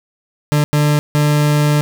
40% pulse tone bursts at uneven times, 148.3 Hz, D3, 17 cents sharp, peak -10 dBFS, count 3, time 0.52-0.64 / 0.73-0.99 / 1.15-1.81 s, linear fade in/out 0 ms, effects none

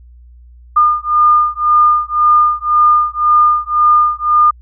sine beating tone pair, 1211 / 1212.9 Hz, D#6 / D#6, -47 / -45 cents, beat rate 1.9 Hz, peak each -11 dBFS, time 0.76-4.51 s, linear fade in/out 10 ms, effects added 60 Hz sine -37 dBFS peak until 4.61 s

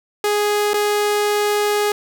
sawtooth tone with dropouts, 415.3 Hz, G#4, in tune, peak -12 dBFS, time 0.24-1.92 s, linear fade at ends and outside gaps 2 ms, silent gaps 0.734-0.741 s, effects none

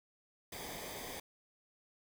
pink noise with comb filter, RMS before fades -45 dBFS, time 0.52-1.2 s, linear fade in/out 5 ms, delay 0.72 ms, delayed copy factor -0.65, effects none

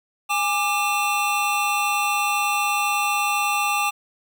square tone cluster, 822 / 1186 / 2690 Hz, G#5 / D6 / E7, -18 / +17 / +34 cents, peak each -25 dBFS, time 0.29-3.91 s, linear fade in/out 20 ms, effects 9-bit

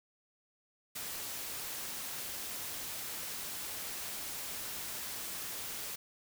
white noise, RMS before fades -41 dBFS, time 0.95-5.96 s, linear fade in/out 10 ms, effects none

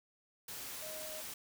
sine tone in noise, 622.3 Hz, D#5, in tune, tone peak -47 dBFS, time 0.82-1.21 s, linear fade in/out 5 ms, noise white, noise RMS -45 dBFS, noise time 0.48-1.34 s, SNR -5 dB, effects none

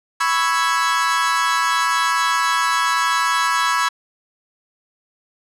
40% pulse chord, C# minor seventh, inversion third, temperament equal, 987.8 / 1108.7 / 1318.5 / 1661.2 Hz, B5 / C#6 / E6 / G#6, 0 / 0 / 0 / 0 cents, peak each -21 dBFS, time 0.2-3.89 s, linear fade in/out 10 ms, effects low-pass 9000 Hz 12 dB/octave

